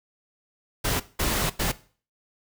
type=noise bursts at uneven times; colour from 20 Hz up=pink; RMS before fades=-25 dBFS; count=3; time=0.84-1 / 1.19-1.5 / 1.59-1.72 s; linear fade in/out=10 ms; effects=noise-tail reverb RT60 0.4 s tail -17 dB re dry